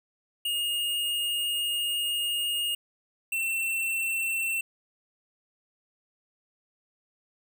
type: tone pair in turn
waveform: square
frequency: 2849 / 2695 Hz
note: F7 / E7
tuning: +34 / +38 cents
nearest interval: minor second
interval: 96 cents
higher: first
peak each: -27 / -27 dBFS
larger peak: neither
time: 0.45-2.75 / 3.32-4.61 s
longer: first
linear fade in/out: 5 ms
effects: 11-bit